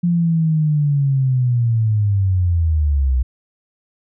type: linear sweep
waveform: sine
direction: down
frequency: 175.4 to 61.1 Hz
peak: -13 dBFS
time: 0.03-3.23 s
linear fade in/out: 10 ms
effects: none